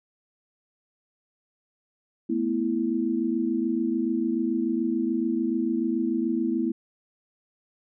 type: chord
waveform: sine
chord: A suspended second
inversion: none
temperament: equal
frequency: 220 / 246.9 / 329.6 Hz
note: A3 / B3 / E4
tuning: 0 / 0 / 0 cents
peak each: -29 / -27 / -26 dBFS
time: 2.29-6.72 s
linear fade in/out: 10 ms
effects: none